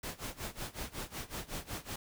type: noise with tremolo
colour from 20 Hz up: pink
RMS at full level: -39 dBFS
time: 0.03-1.96 s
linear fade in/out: 5 ms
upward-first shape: sine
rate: 5.4 Hz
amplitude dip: 90%
effects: none